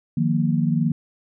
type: chord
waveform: sine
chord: Eb suspended second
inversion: none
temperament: equal with one note detuned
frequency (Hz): 155.56 / 177.05 / 233.1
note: Eb3 / F3 / Bb3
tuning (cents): 0 / +24 / 0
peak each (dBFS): -21 / -23 / -22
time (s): 0.17-0.92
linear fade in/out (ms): 5
effects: none